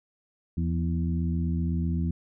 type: harmonic tone with a mistuned harmonic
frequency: 81.8 Hz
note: E2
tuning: 13 cents flat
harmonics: 1 / 2 / 3 / 4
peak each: -27 / -28 / -34 / -40 dBFS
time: 0.57-2.11 s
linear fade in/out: 5 ms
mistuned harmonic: 2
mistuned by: +64 cents
effects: none